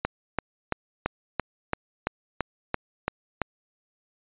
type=click train; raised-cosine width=0.5 ms; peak=-9 dBFS; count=11; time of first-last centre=0.05-3.417 s; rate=2.97 Hz; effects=resampled to 8000 Hz